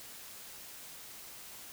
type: silence
effects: white hiss -49 dBFS RMS until 1.72 s